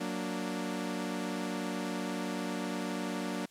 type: chord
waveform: sawtooth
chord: Gb augmented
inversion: none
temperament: equal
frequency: 185 / 233.1 / 293.7 Hz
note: Gb3 / Bb3 / D4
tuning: 0 / 0 / 0 cents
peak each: -34 dBFS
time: 0-3.46 s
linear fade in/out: 10 ms
effects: white hiss -63 dBFS RMS until 3.5 s + low-pass 11000 Hz 12 dB/octave